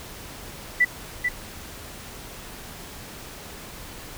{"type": "tone with echo", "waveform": "sine", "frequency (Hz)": 1975.5, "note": "B6", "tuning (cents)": 0, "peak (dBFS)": -14, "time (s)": [0.8, 0.85], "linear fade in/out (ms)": 10, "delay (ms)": 440, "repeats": 1, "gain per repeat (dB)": -6, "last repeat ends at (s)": 1.29, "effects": ["pink hiss -40 dBFS RMS until 4.17 s"]}